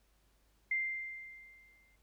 sine tone with exponential decay, 2093 Hz, C7, in tune, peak -29 dBFS, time 0.71-1.96 s, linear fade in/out 5 ms, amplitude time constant 270 ms, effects added 50 Hz sine -70 dBFS peak until 2.02 s + pink hiss -74 dBFS RMS until 2.02 s

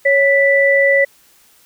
sine tone pair together, 554.4 / 1975.5 Hz, C#5 / B6, 0 / 0 cents, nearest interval octave + minor seventh, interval 2200 cents, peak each -12 dBFS, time 0.05-1.05 s, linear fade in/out 10 ms, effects white hiss -51 dBFS RMS until 1.65 s

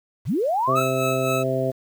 sine linear sweep, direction up, 70.2 to 1400 Hz, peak -19 dBFS, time 0.25-0.83 s, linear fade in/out 50 ms
harmonic tone, 131.2 Hz, C3, 5 cents sharp, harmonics 1 / 2 / 3 / 4 / 5, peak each -27 / -29 / -27 / -27 / -25 dBFS, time 0.67-1.72 s, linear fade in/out 20 ms
25% pulse tone with tremolo, 1299 Hz, E6, 26 cents flat, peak -20 dBFS, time 0.75-1.44 s, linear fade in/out 20 ms, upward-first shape sine, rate 3.9 Hz, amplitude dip 55%
effects 8-bit

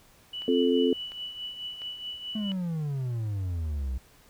sine tone with tremolo, 2960 Hz, F#7, in tune, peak -32 dBFS, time 0.33-2.52 s, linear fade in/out 5 ms, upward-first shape triangle, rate 4.7 Hz, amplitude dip 65%
click train, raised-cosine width 0.3 ms, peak -29 dBFS, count 4, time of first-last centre 0.42-2.518 s, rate 1.43 Hz
sine chord, F major, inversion second, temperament just, 261.9 / 349.2 / 436.5 Hz, C4 / F4 / A4, +2 / 0 / -14 cents, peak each -24 / -28 / -24 dBFS, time 0.48-0.93 s, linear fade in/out 2 ms
triangle exponential sweep, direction down, 220 to 61.3 Hz, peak -26 dBFS, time 2.35-3.98 s, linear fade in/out 5 ms
effects pink hiss -58 dBFS RMS until 4.29 s

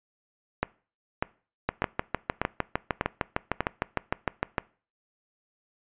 two click trains, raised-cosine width 0.5 ms, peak -9 / -9 dBFS, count 20 / 6, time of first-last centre 1.69-4.582 / 0.63-3.606 s, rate 6.57 / 1.68 Hz, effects noise-tail reverb RT60 0.4 s tail -22 dB re dry + resampled to 8000 Hz

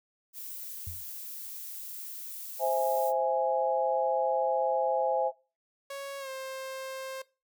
violet noise, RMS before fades -41 dBFS, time 0.33-3.13 s, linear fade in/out 50 ms
sine tone with exponential decay, 87.31 Hz, F2, in tune, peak -34 dBFS, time 0.87-1.11 s, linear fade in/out 0 ms, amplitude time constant 51 ms
sine chord, C augmented, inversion none, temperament equal, 523.3 / 659.3 / 830.6 Hz, C5 / E5 / G#5, 0 / 0 / 0 cents, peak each -29 dBFS, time 2.59-5.32 s, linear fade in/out 50 ms
sawtooth tone with pitch glide, 554.4 to 529.1 Hz, C#5 to C5, 0 to +19 cents, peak -33 dBFS, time 5.9-7.22 s, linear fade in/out 5 ms, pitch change -81 cents, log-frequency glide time 6.19-6.29 s
effects noise-tail reverb RT60 0.3 s tail -20 dB re dry

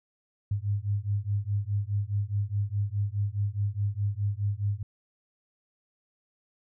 sine beating tone pair, 99.6 / 104.4 Hz, G2 / G#2, +28 / +10 cents, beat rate 4.8 Hz, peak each -29 dBFS, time 0.51-4.83 s, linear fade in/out 5 ms, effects none

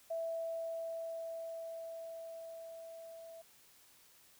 sine tone with level ramp, 659.3 Hz, E5, in tune, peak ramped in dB -35 to -49 dBFS, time 0.1-3.42 s, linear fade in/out 10 ms, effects white hiss -64 dBFS RMS until 4.39 s

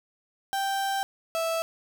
35% pulse tone pair in turn, 784 / 657.2 Hz, G5 / E5, 0 / -5 cents, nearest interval minor third, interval 305 cents, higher first, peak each -24 dBFS, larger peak neither, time 0.53-1.03 / 1.35-1.62 s, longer first, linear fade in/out 0 ms, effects none

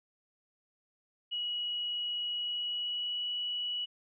sine tone with pitch glide, 2914 to 2938 Hz, F#7 to F#7, -27 to -13 cents, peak -32 dBFS, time 1.31-3.86 s, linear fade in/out 20 ms, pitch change +14 cents, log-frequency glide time 2.33-3.26 s, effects none

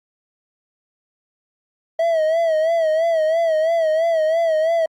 triangle tone with vibrato, 647 Hz, E5, 32 cents flat, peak -13 dBFS, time 1.99-4.86 s, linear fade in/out 5 ms, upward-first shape sine, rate 3 Hz, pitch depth 73 cents each way, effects Opus 48 kbps

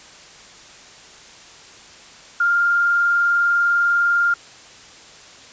sine tone with vibrato, 1400 Hz, F6, 4 cents sharp, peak -14 dBFS, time 2.4-4.34 s, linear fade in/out 5 ms, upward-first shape sine, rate 20 Hz, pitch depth 19 cents each way, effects white hiss -43 dBFS RMS until 5.52 s + resampled to 16000 Hz

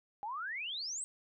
sine exponential sweep, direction up, 792 to 8500 Hz, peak -37 dBFS, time 0.23-1.04 s, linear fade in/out 0 ms, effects none

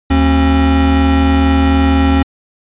square tone pair together, 75.8 / 269.9 Hz, D#2 / C#4, -45 / -46 cents, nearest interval octave + minor seventh, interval 2199 cents, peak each -12 / -12 dBFS, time 0.1-2.23 s, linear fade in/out 10 ms, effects resampled to 8000 Hz

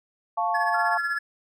sine chord, F augmented, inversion none, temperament equal, 698.5 / 880 / 1108.7 Hz, F5 / A5 / C#6, 0 / 0 / 0 cents, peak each -26 / -26 / -28 dBFS, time 0.37-0.98 s, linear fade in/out 10 ms
triangle tone with tremolo, 1705 Hz, G#6, 45 cents sharp, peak -22 dBFS, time 0.54-1.19 s, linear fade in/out 10 ms, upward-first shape sine, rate 16 Hz, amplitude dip 65%
sine tone, 1379 Hz, F6, 22 cents flat, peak -28 dBFS, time 0.74-1.18 s, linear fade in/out 5 ms
effects none

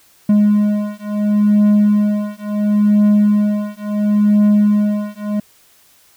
triangle beating tone pair, 207.7 / 208.42 Hz, G#3 / G#3, 0 / +6 cents, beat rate 0.72 Hz, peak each -12 dBFS, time 0.29-5.4 s, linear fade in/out 5 ms, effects white hiss -51 dBFS RMS until 6.16 s

